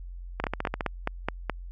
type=two click trains; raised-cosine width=0.5 ms; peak=-13 / -11 dBFS; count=7 / 6; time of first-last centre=0.4-0.808 / 0.44-1.497 s; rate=14.7 / 4.73 Hz; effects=added 44 Hz sine -37 dBFS peak until 1.71 s